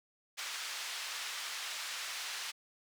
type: band-pass noise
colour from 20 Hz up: white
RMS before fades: -41 dBFS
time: 0.37-2.52 s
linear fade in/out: 20 ms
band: 1100 to 5100 Hz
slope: 12 dB/octave
effects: none